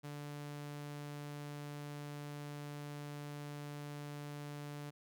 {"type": "tone", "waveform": "sawtooth", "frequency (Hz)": 146, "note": "D3", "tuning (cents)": -10, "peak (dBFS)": -40, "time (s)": [0.03, 4.91], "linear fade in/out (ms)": 20, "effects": []}